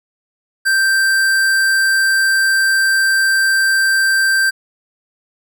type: tone with hard clipping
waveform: sine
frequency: 1568 Hz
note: G6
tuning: in tune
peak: -13 dBFS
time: 0.65-4.51 s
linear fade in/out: 20 ms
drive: 16 dB
effects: none